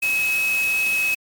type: tone in noise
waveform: sine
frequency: 2563 Hz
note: E7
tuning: 49 cents flat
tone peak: -18 dBFS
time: 0.02-1.15 s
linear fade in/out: 10 ms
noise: white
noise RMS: -31 dBFS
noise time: 0.02-1.15 s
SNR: +10 dB
effects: MP3 96 kbps